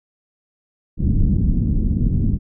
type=low-pass noise; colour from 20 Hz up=pink; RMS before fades=-17 dBFS; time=0.97-2.39 s; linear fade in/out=50 ms; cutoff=240 Hz; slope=24 dB/octave; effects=none